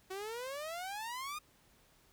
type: exponential sweep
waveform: sawtooth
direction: up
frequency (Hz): 370 to 1244.5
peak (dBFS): -36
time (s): 0.1-1.39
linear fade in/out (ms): 10
effects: pink hiss -67 dBFS RMS until 2.12 s